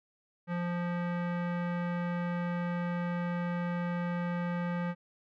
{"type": "tone with low-pass filter", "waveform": "square", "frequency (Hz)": 174.61, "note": "F3", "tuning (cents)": 0, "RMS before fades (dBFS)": -33, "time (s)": [0.47, 4.95], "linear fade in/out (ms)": 50, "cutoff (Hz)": 1800, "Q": 1.6, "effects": []}